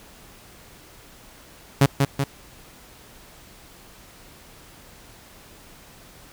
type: tone with echo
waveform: sawtooth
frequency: 138.59 Hz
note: C#3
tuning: in tune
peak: -8 dBFS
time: 1.81-1.86 s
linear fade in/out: 5 ms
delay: 190 ms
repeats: 2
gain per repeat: -4 dB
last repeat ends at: 2.24 s
effects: pink hiss -48 dBFS RMS until 6.32 s